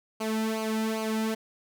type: tone with flanger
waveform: sawtooth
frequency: 220 Hz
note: A3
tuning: in tune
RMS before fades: -29 dBFS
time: 0.2-1.35 s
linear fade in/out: 10 ms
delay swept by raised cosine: 0.55 to 1.85 ms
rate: 2.5 Hz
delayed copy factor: -0.75
effects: none